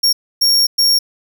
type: tone bursts at uneven times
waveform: 40% pulse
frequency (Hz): 5540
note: F8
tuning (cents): -15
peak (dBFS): -9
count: 3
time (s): 0.03-0.13 / 0.41-0.67 / 0.78-0.99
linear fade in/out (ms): 10
effects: none